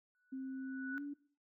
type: tone with exponential growth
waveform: sine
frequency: 1480 Hz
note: F#6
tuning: in tune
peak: -39 dBFS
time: 0.15-0.98 s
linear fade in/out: 0 ms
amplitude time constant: 180 ms
type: tone with pitch glide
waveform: sine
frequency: 264.2 to 286.5 Hz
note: C4 to D4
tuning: +17 to -43 cents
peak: -40 dBFS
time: 0.32-1.14 s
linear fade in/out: 10 ms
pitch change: +140 cents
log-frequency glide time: 0.91-1.01 s
effects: noise-tail reverb RT60 0.5 s tail -20 dB re dry